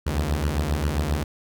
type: beating tone pair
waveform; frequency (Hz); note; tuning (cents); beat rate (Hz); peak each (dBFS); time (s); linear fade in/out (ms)
sawtooth; 70 / 77.5; C#2 / D#2; +18 / -6; 7.5; -21; 0.06-1.24; 10
effects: none